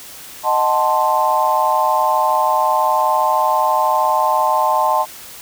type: chord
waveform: sine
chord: D# diminished seventh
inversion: none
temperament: equal with one note detuned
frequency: 622.3 / 747.7 / 880 / 1046.5 Hz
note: D#5 / F#5 / A5 / C6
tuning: 0 / +18 / 0 / 0 cents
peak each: -20 / -21 / -16 / -18 dBFS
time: 0.43-5.06 s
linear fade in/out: 50 ms
effects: white hiss -36 dBFS RMS until 5.41 s